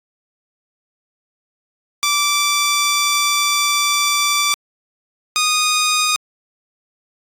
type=tone pair in turn; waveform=10% pulse; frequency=1167 / 1236.4 Hz; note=D6 / D#6; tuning=-11 / -11 cents; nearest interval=minor second; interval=100 cents; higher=second; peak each=-6 dBFS; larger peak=neither; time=2.03-4.54 / 5.36-6.16 s; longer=first; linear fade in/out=0 ms; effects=AAC 48 kbps